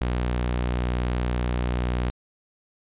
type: tone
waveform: sawtooth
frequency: 61 Hz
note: B1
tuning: 21 cents flat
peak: -19 dBFS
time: 0.01-2.1 s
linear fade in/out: 0 ms
effects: resampled to 8000 Hz